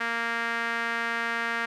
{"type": "tone with band-pass filter", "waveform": "sawtooth", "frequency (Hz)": 232, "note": "A#3", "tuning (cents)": -8, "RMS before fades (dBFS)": -29, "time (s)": [0, 1.66], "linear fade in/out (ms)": 10, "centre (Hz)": 1700, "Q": 2.6, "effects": []}